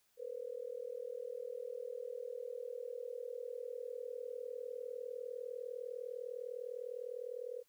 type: tone with amplitude modulation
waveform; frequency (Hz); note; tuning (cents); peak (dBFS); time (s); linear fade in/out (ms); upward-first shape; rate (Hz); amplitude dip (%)
sine; 490; B4; -14; -37; 0.17-7.64; 50; sine; 39.9; 95
effects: white hiss -75 dBFS RMS until 7.68 s